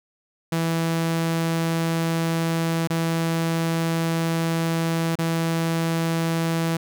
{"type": "tone with dropouts", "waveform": "sawtooth", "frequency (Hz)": 164.81, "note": "E3", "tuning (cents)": 0, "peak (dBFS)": -17, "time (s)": [0.52, 6.77], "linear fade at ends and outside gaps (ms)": 5, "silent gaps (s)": [[2.874, 2.901], [5.155, 5.187]], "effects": []}